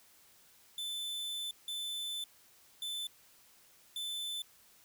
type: tone bursts at uneven times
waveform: 45% pulse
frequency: 3520 Hz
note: A7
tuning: in tune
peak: -37 dBFS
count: 4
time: 0.78-1.51 / 1.68-2.24 / 2.82-3.07 / 3.96-4.42 s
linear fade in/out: 2 ms
effects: white hiss -63 dBFS RMS until 4.84 s